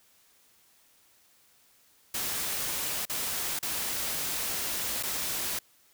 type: noise with dropouts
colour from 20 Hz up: white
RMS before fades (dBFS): -32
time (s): 2.14-5.59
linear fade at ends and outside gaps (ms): 5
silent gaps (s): 3.054-3.096 / 3.591-3.627 / 5.028-5.033
effects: white hiss -63 dBFS RMS until 5.93 s